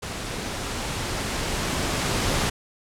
pink noise with level ramp, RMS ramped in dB -32 to -23 dBFS, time 0.02-2.5 s, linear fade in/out 10 ms, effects low-pass 9000 Hz 12 dB/octave

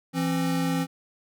square tone pair together, 168.2 / 267 Hz, E3 / C4, +35 / +35 cents, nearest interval minor sixth, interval 800 cents, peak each -27 dBFS, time 0.13-0.87 s, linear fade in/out 50 ms, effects none

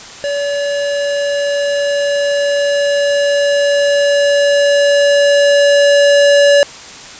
square tone with level ramp, 571 Hz, D5, 49 cents flat, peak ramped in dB -16 to -6 dBFS, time 0.24-6.63 s, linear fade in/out 0 ms, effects white hiss -32 dBFS RMS until 7.19 s + resampled to 16000 Hz

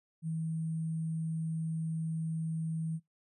sine tone with sample-and-hold, 161.3 Hz, E3, 37 cents flat, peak -32 dBFS, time 0.22-3 s, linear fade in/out 50 ms, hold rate 8820 Hz, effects noise-tail reverb RT60 0.2 s tail -22 dB re dry + resampled to 32000 Hz

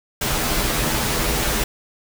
pink noise with comb filter, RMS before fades -21 dBFS, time 0.21-1.64 s, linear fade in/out 5 ms, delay 11 ms, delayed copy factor -0.95, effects none

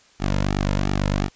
sawtooth tone with flanger, 49 Hz, G1, in tune, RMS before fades -22 dBFS, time 0.19-1.3 s, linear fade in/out 50 ms, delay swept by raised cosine 1.9 to 2.63 ms, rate 2.8 Hz, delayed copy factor -0.8, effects white hiss -55 dBFS RMS until 1.35 s + resampled to 16000 Hz

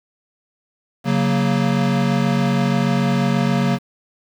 square chord, F# major, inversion second, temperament equal, 138.59 / 185 / 233.1 Hz, C#3 / F#3 / A#3, 0 / 0 / 0 cents, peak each -21 dBFS, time 1.04-3.79 s, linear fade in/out 50 ms, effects low-pass 5000 Hz 12 dB/octave + 7-bit

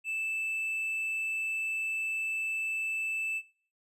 triangle tone with hard clipping, 2637 Hz, E7, in tune, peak -32 dBFS, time 0.04-3.42 s, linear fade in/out 50 ms, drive 6 dB, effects noise-tail reverb RT60 0.5 s tail -20 dB re dry + resampled to 32000 Hz

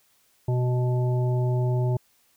harmonic tone, 124.5 Hz, B2, 14 cents sharp, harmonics 1 / 3 / 5 / 7, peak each -21 / -31 / -35 / -38 dBFS, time 0.48-1.97 s, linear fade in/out 5 ms, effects white hiss -64 dBFS RMS until 2.36 s

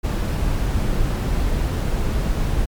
brown noise, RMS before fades -20 dBFS, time 0.03-2.66 s, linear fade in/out 20 ms, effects MP3 96 kbps

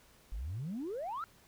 sine exponential sweep, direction up, 44.73 to 1396.9 Hz, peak -35 dBFS, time 0.32-1.24 s, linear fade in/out 0 ms, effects tanh soft clip ceiling -33 dBFS + pink hiss -63 dBFS RMS until 1.47 s

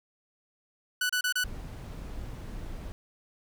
sawtooth tone bursts, 1486 Hz, F#6, 7 cents sharp, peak -22 dBFS, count 4, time 1.01-1.44 s, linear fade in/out 5 ms, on 85 ms, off 30 ms
brown noise, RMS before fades -39 dBFS, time 1.44-2.92 s, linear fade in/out 0 ms
effects none

